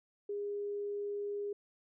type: tone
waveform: sine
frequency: 408.3 Hz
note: G#4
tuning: 29 cents flat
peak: -35 dBFS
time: 0.29-1.53 s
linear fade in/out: 5 ms
effects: none